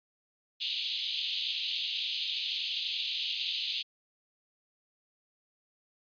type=band-pass noise; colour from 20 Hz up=white; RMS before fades=-34 dBFS; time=0.6-3.83 s; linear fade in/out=20 ms; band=2800 to 4200 Hz; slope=48 dB/octave; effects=resampled to 11025 Hz